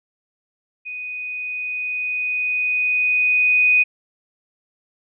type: tone with level ramp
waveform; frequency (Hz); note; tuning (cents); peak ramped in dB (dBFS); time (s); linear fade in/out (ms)
sine; 2489; D#7; 0; -28 to -11; 0.85-3.84; 20
effects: none